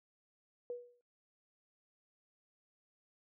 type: tone with exponential decay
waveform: sine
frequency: 485.5 Hz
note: B4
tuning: 30 cents flat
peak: -36 dBFS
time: 0.7-1.01 s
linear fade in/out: 1 ms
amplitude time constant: 67 ms
effects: noise-tail reverb RT60 0.3 s tail -21 dB re dry